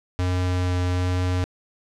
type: tone with vibrato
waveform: square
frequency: 90.4 Hz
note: F#2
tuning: 40 cents flat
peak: -21 dBFS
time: 0.19-1.44 s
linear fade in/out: 0 ms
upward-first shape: triangle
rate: 1.2 Hz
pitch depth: 8 cents each way
effects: low-pass 7000 Hz 12 dB/octave + 9-bit